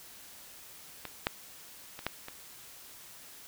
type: clicks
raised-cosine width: 0.3 ms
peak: -22 / -11 / -26 / -14 / -25 dBFS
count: 5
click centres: 1.053 / 1.269 / 1.991 / 2.066 / 2.284 s
effects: white hiss -51 dBFS RMS until 3.47 s